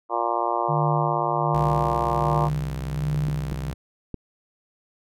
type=harmonic tone; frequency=117.6 Hz; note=A#2; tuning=16 cents sharp; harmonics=3 / 4 / 5 / 6 / 7 / 8 / 9 / 10; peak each=-31 / -33 / -30 / -28 / -30 / -28 / -28 / -33 dBFS; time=0.09-2.5 s; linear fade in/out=50 ms
type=tone with tremolo; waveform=sine; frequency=150 Hz; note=D3; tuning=37 cents sharp; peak=-21 dBFS; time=0.68-3.72 s; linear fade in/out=20 ms; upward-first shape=sine; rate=1.3 Hz; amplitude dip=70%
type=tone with vibrato; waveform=sawtooth; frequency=65.1 Hz; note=C2; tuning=8 cents flat; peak=-26 dBFS; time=1.54-3.74 s; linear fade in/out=5 ms; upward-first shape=square; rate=9.8 Hz; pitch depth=19 cents each way
type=clicks; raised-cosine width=3 ms; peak=-18 dBFS; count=4; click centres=3.146 / 3.286 / 3.522 / 4.143 s
effects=none